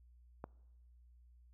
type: click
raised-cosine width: 1 ms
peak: -29 dBFS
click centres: 0.441 s
effects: noise-tail reverb RT60 1.0 s tail -24 dB re dry + added 60 Hz sine -60 dBFS peak until 1.53 s